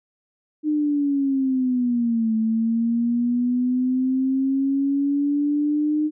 sine linear two-way sweep, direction down then up, 305.9 to 220 to 305.9 Hz, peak -18 dBFS, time 0.63-6.11 s, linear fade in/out 50 ms, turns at 2.35 s, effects none

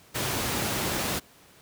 pink noise, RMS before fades -28 dBFS, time 0.14-1.2 s, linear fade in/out 20 ms, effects pink hiss -55 dBFS RMS until 1.61 s + high-pass 80 Hz 12 dB/octave

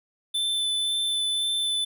square tone with vibrato, 3524 Hz, A7, 2 cents sharp, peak -24 dBFS, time 0.34-1.85 s, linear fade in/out 10 ms, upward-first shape sine, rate 1.9 Hz, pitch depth 10 cents each way, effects none

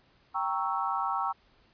sine chord, G diminished seventh, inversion none, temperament equal, 784 / 932.3 / 1108.7 / 1318.5 Hz, G5 / Bb5 / Db6 / Fb6, 0 / 0 / 0 / 0 cents, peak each -33 dBFS, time 0.34-1.33 s, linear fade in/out 20 ms, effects pink hiss -64 dBFS RMS until 1.73 s + resampled to 11025 Hz

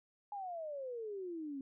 sine exponential sweep, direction down, 837 to 265.3 Hz, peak -40 dBFS, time 0.32-1.61 s, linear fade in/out 2 ms, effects none

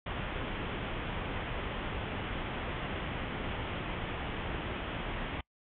pink low-pass noise, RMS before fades -37 dBFS, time 0.06-5.41 s, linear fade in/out 5 ms, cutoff 3400 Hz, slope 96 dB/octave, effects noise-tail reverb RT60 0.1 s tail -26 dB re dry

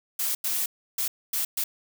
blue noise bursts at uneven times, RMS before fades -27 dBFS, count 5, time 0.19-0.35 / 0.44-0.66 / 0.98-1.08 / 1.33-1.45 / 1.57-1.64 s, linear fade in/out 5 ms, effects none

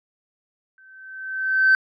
sine tone with exponential growth, 1542 Hz, G6, 29 cents flat, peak -9 dBFS, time 0.78-1.75 s, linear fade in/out 1 ms, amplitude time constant 210 ms, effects tanh soft clip ceiling -9 dBFS

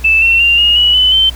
sine tone with pitch steps, 2637 / 2708 / 2781 / 2856 / 2933 / 3012 / 3093 Hz, E7 / E7 / F7 / F7 / F#7 / F#7 / G7, 0 / +46 / -8 / +38 / -16 / +30 / -24 cents, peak -6 dBFS, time 0.04-1.3 s, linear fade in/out 10 ms, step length 180 ms, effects added 60 Hz sine -24 dBFS peak until 1.35 s + pink hiss -35 dBFS RMS until 1.35 s

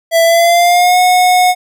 square tone with pitch glide, 664 to 728.3 Hz, E5 to F#5, +12 to -28 cents, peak -7 dBFS, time 0.11-1.55 s, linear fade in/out 50 ms, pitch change +160 cents, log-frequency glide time 0.23-0.99 s, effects none

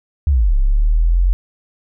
sine linear two-way sweep, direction down then up, 77.78 to 32.7 to 46.22 Hz, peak -10 dBFS, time 0.27-1.33 s, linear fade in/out 0 ms, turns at 0.56 s, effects none

